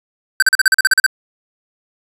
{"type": "tone bursts", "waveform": "square", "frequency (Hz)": 1549, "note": "G6", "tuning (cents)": -21, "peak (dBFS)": -8, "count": 11, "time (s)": [0.4, 1.064], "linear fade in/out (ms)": 2, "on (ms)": 24, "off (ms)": 40, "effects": ["resampled to 32000 Hz", "8-bit"]}